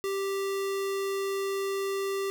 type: tone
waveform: square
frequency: 392 Hz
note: G4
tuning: in tune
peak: -29 dBFS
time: 0.04-2.3 s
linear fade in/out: 0 ms
effects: none